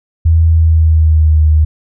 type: tone with pitch glide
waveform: sine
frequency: 81.6 to 77.24 Hz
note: E2 to D#2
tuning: -17 to -12 cents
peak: -5 dBFS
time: 0.25-1.65 s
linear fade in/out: 10 ms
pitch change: -95 cents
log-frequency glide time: 0.5-1.42 s
effects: none